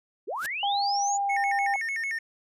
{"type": "linear sweep", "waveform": "sine", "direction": "up", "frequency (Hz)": [298.7, 7040], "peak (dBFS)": -29, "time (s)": [0.27, 1.18], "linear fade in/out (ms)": 20}
{"type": "noise with exponential growth", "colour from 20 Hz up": "white", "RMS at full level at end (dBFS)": -32, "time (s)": [0.35, 0.46], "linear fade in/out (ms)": 0, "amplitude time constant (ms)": 23}
{"type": "tone with pitch glide", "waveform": "sine", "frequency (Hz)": [805, 798.1], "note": ["G5", "G5"], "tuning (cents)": [46, 31], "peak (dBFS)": -24, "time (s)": [0.63, 1.76], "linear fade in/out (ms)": 2, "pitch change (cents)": -15, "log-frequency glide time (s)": [1.08, 1.29]}
{"type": "tone with vibrato", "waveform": "triangle", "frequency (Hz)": 2000, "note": "B6", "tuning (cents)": 21, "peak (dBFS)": -26, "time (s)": [1.29, 2.19], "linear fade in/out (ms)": 10, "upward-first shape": "square", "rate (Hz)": 6.7, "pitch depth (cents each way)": 160}
{"effects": ["resampled to 32000 Hz"]}